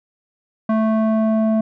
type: tone with low-pass filter sweep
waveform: square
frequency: 220 Hz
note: A3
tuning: in tune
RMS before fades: -17 dBFS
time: 0.69-1.61 s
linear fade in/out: 5 ms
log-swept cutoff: 1100 to 630 Hz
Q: 1.5
effects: none